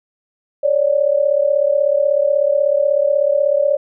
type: tone pair together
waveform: sine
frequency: 554.4 / 590.7 Hz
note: C#5 / D5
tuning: 0 / +10 cents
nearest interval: minor second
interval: 110 cents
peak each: -15 dBFS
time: 0.63-3.77 s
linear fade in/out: 10 ms
effects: none